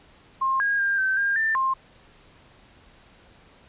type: tone with pitch steps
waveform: sine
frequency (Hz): 1064 / 1633 / 1601 / 1545 / 1608 / 1783 / 1059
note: C6 / G#6 / G6 / G6 / G6 / A6 / C6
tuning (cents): +29 / -30 / +36 / -26 / +44 / +22 / +21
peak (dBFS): -20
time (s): 0.41-1.74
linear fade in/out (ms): 10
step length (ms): 190
effects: pink hiss -54 dBFS RMS until 3.68 s + resampled to 8000 Hz